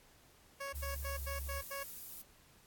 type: tone bursts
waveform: 15% pulse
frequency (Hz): 554.4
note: C#5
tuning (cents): 0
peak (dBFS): -34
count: 6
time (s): 0.6-1.835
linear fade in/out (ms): 10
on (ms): 130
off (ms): 91
type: tone with vibrato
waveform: sine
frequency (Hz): 69.5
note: C#2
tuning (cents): +5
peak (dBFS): -40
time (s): 0.72-1.63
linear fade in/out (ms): 50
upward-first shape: square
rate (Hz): 3.7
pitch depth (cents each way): 17
type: noise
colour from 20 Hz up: violet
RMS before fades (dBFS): -47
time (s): 0.75-2.22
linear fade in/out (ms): 5
effects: pink hiss -64 dBFS RMS until 2.66 s + AAC 64 kbps